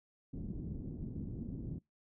white low-pass noise, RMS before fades -42 dBFS, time 0.33-1.79 s, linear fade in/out 10 ms, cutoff 260 Hz, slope 24 dB/octave, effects noise-tail reverb RT60 0.2 s tail -25 dB re dry

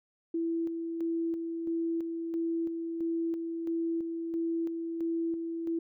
sine tone with tremolo, 331.9 Hz, E4, 12 cents sharp, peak -28 dBFS, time 0.34-5.79 s, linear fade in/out 5 ms, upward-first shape square, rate 1.5 Hz, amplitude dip 40%, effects none

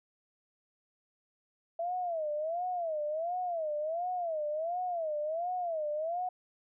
sine tone with vibrato, 659.3 Hz, E5, in tune, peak -31 dBFS, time 1.79-6.29 s, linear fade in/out 5 ms, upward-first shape sine, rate 1.4 Hz, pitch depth 180 cents each way, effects none

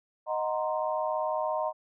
sine chord, C half-diminished seventh, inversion first, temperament equal, 622.3 / 740 / 932.3 / 1046.5 Hz, Eb5 / Gb5 / Bb5 / C6, 0 / 0 / 0 / 0 cents, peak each -30 / -35 / -33 / -35 dBFS, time 0.26-1.73 s, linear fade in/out 50 ms, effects none

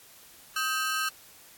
sawtooth ring-modulated tone, 1420 Hz, F6, 28 cents sharp, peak -20 dBFS, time 0.56-1.09 s, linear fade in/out 5 ms, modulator 151 Hz, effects white hiss -53 dBFS RMS until 1.57 s + AAC 64 kbps

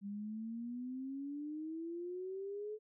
sine exponential sweep, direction up, 197.9 to 433.4 Hz, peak -40 dBFS, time 0.01-2.79 s, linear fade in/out 50 ms, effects none

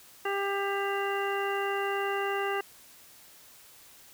harmonic tone, 397.4 Hz, G4, 24 cents sharp, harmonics 1 / 2 / 3 / 4 / 5 / 7, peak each -31 / -34 / -36 / -37 / -38 / -39 dBFS, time 0.25-2.61 s, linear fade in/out 5 ms, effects white hiss -54 dBFS RMS until 4.13 s

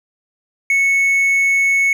triangle tone, 2207 Hz, C#7, 8 cents flat, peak -10 dBFS, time 0.7-1.93 s, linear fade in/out 2 ms, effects none

